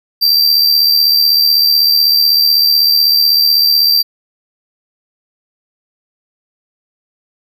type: tone with amplitude modulation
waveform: square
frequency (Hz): 4697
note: D8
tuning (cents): -1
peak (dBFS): -6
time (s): 0.21-4.03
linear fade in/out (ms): 20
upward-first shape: sine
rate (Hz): 76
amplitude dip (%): 50
effects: none